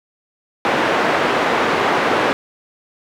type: band-pass noise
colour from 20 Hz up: pink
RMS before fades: -17 dBFS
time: 0.65-2.33 s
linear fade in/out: 0 ms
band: 350 to 2000 Hz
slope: 12 dB/octave
effects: none